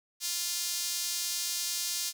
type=tone with high-pass filter; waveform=sawtooth; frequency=349.2 Hz; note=F4; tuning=in tune; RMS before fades=-33 dBFS; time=0.2-2.13 s; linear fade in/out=50 ms; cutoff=5200 Hz; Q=1.3; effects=none